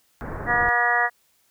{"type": "low-pass noise", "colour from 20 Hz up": "pink", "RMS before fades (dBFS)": -32, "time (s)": [0.21, 0.69], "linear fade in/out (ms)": 0, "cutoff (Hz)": 1800, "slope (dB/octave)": 48}
{"type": "harmonic tone", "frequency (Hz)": 240, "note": "B3", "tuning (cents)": -49, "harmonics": [2, 3, 4, 5, 6, 7, 8], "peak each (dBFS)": [-33, -24, -28, -27, -30, -24, -22], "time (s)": [0.46, 1.1], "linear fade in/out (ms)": 50}
{"effects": ["white hiss -64 dBFS RMS until 1.5 s"]}